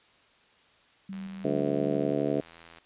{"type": "tone with tremolo", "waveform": "sine", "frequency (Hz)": 193.4, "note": "G3", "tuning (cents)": -23, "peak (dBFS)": -35, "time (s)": [1.09, 2.13], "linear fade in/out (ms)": 5, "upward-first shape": "square", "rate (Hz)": 2.8, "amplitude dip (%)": 25}
{"type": "click train", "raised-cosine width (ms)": 0.3, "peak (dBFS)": -33, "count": 139, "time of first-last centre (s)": [1.13, 2.785], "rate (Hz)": 83.4}
{"type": "harmonic tone", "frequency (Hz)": 72, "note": "D2", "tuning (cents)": -34, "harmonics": [2, 3, 4, 5, 6, 7, 8, 9, 10], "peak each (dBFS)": [-36, -36, -30, -34, -32, -33, -40, -34, -46], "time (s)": [1.44, 2.41], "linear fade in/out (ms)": 10}
{"effects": ["white hiss -61 dBFS RMS until 2.85 s", "resampled to 8000 Hz"]}